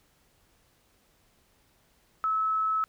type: tone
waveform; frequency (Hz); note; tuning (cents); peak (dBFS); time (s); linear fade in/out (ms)
sine; 1298; E6; -27; -24; 2.24-2.84; 0
effects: pink hiss -66 dBFS RMS until 2.88 s